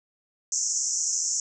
white band-pass noise, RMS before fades -27 dBFS, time 0.52-1.4 s, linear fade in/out 2 ms, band 5600 to 7400 Hz, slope 96 dB/octave, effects none

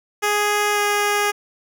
10% pulse tone with pitch glide, 415.3 to 412 Hz, G#4 to G#4, 0 to -14 cents, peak -9 dBFS, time 0.22-1.32 s, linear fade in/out 20 ms, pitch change -14 cents, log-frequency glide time 0.73-0.79 s, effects none

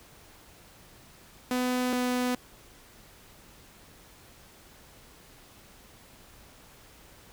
sawtooth tone pair in turn, 250.6 / 249 Hz, B3 / B3, +25 / +14 cents, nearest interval unison, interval 11 cents, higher first, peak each -22 dBFS, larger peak neither, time 1.51-1.93 / 1.93-2.35 s, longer neither, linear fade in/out 2 ms, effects pink hiss -54 dBFS RMS until 7.32 s

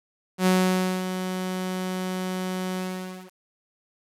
sawtooth tone with ADSR envelope, 185 Hz, F#3, in tune, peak -13 dBFS, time 0.38-3.33 s, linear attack 81 ms, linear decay 560 ms, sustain -10 dB, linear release 550 ms, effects resampled to 32000 Hz + 8-bit

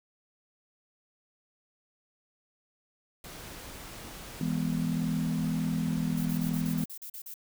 pink noise, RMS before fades -44 dBFS, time 3.24-6.84 s, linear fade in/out 2 ms
sine chord, E major, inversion none, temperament equal with one note detuned, 164.81 / 205.6 / 246.9 Hz, E3 / G#3 / B3, 0 / -17 / 0 cents, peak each -30 / -33 / -32 dBFS, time 4.41-6.84 s, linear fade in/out 2 ms
violet noise bursts, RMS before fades -42 dBFS, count 10, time 6.17-7.341 s, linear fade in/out 5 ms, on 82 ms, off 39 ms
effects none

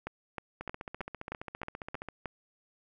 two click trains, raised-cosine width 0.5 ms, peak -21 / -24 dBFS, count 8 / 23, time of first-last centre 0.07-2.257 / 0.61-2.087 s, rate 3.2 / 14.9 Hz, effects none

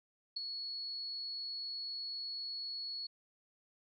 sine tone with ADSR envelope, 4372 Hz, C#8, 25 cents flat, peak -33 dBFS, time 0.36-3.07 s, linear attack 9 ms, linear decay 11 ms, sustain -6 dB, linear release 9 ms, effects none

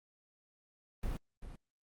brown noise with echo, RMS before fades -36 dBFS, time 1.03-1.17 s, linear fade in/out 2 ms, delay 390 ms, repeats 1, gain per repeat -11 dB, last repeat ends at 1.56 s, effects Opus 32 kbps

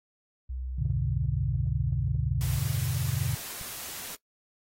sine tone with pitch glide, 63.6 to 64.64 Hz, C2 to C2, -48 to -20 cents, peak -32 dBFS, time 0.49-2.59 s, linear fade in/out 10 ms, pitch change +28 cents, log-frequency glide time 1.67-1.86 s
sine chord, E minor seventh, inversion none, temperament equal, 82.41 / 98 / 123.47 / 146.83 Hz, E2 / G2 / B2 / D3, 0 / 0 / 0 / 0 cents, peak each -36 / -33 / -30 / -31 dBFS, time 0.78-3.35 s, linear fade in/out 10 ms
white noise, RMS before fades -39 dBFS, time 2.41-4.15 s, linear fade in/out 0 ms
click, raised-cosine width 5 ms, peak -32 dBFS, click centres 3.613 s
effects noise-tail reverb RT60 0.1 s tail -19 dB re dry + AAC 48 kbps

